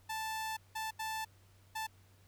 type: tone bursts at uneven times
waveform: sawtooth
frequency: 880 Hz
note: A5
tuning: in tune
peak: -33 dBFS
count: 4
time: 0.09-0.57 / 0.75-0.91 / 0.99-1.25 / 1.75-1.87 s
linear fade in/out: 10 ms
effects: added 96 Hz sine -62 dBFS peak until 2.27 s + pink hiss -68 dBFS RMS until 2.27 s